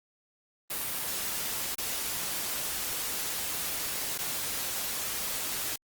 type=noise with dropouts; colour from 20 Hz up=white; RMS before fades=-33 dBFS; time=0.7-5.76 s; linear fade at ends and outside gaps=5 ms; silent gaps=1.749-1.781 / 4.179-4.187 s; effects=Opus 32 kbps